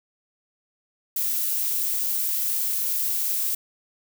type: noise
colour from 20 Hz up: violet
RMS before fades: -25 dBFS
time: 1.16-3.55 s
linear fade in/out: 5 ms
effects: none